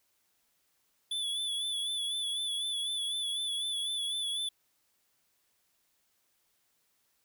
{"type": "tone with vibrato", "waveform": "square", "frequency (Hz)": 3441, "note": "A7", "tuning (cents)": -39, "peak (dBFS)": -32, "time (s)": [1.11, 4.49], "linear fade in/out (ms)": 5, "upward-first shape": "sine", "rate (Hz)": 4, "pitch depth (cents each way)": 47, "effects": ["white hiss -74 dBFS RMS until 7.24 s"]}